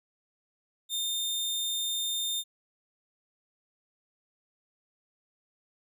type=tone; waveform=sawtooth; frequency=3628 Hz; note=A#7; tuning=48 cents flat; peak=-26 dBFS; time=0.89-2.44 s; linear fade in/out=50 ms; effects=none